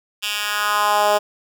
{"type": "tone with high-pass filter sweep", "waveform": "10% pulse", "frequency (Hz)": 207.7, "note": "G#3", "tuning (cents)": 0, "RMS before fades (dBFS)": -19, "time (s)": [0.22, 1.19], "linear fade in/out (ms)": 20, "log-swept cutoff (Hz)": [2800, 560], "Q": 2.2, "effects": []}